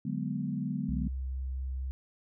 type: chord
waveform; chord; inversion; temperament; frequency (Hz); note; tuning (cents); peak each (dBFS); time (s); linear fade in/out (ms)
sine; G# half-diminished seventh; second; equal; 146.83 / 185 / 207.7 / 246.9; D3 / F#3 / G#3 / B3; 0 / 0 / 0 / 0; -36; 0.05-1.08; 5
type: tone with vibrato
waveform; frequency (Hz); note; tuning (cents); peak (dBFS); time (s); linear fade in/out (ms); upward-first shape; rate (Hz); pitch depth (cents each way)
sine; 65.41; C2; 0; -32; 0.89-1.91; 0; triangle; 4.4; 11
effects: none